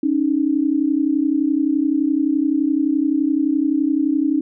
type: tone pair together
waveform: sine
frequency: 277.2 / 308.9 Hz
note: C#4 / D#4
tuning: 0 / -12 cents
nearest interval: major second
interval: 188 cents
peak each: -18 dBFS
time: 0.03-4.41 s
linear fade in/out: 5 ms
effects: none